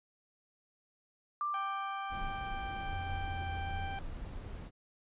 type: tone with exponential decay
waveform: sine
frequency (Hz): 1182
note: D6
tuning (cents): +11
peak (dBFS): -31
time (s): 1.41-4.22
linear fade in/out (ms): 1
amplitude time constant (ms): 610
type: tone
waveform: sawtooth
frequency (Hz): 784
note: G5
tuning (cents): 0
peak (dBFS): -35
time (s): 1.54-3.99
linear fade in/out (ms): 2
type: noise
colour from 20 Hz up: brown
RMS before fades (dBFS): -42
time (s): 2.09-4.71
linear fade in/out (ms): 50
type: tone with pitch glide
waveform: sine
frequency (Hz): 87.31 to 85.27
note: F2 to F2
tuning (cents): 0 to -41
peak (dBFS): -39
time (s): 2.92-3.96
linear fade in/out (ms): 5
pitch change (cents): -41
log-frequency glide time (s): 3.25-3.53
effects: resampled to 8000 Hz